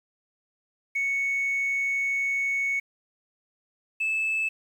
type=tone pair in turn; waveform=sine; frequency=2217 / 2619 Hz; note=C#7 / E7; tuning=0 / -12 cents; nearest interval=minor third; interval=288 cents; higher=second; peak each=-22 dBFS; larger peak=neither; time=0.95-2.8 / 4-4.49 s; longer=first; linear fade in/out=10 ms; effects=tanh soft clip ceiling -21 dBFS + 9-bit